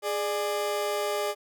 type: tone pair together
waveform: 30% pulse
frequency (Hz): 415.2 / 596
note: G#4 / D5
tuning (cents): 0 / +25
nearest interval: tritone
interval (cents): 625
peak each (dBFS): -27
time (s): 0.02-1.35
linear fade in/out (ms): 50
effects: none